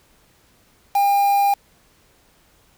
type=tone with quantisation; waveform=triangle; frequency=803 Hz; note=G5; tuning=41 cents sharp; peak=-12 dBFS; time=0.95-1.54 s; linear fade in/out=5 ms; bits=5; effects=pink hiss -57 dBFS RMS until 2.77 s